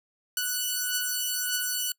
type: beating tone pair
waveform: 5% pulse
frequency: 1480 / 1481.7 Hz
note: F#6 / F#6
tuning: 0 / +2 cents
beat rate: 1.7 Hz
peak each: -20 / -17 dBFS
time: 0.37-1.92 s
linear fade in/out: 2 ms
effects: noise-tail reverb RT60 0.1 s tail -25 dB re dry